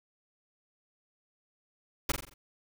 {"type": "noise with echo", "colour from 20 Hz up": "pink", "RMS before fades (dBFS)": -28, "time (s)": [2.09, 2.12], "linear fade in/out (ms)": 5, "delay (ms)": 44, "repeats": 5, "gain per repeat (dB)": -6, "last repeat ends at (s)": 2.34, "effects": []}